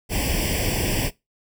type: noise with comb filter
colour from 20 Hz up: pink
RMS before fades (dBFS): -23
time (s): 0.09-1.11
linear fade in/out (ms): 50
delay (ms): 0.38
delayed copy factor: +1
effects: noise-tail reverb RT60 0.2 s tail -20 dB re dry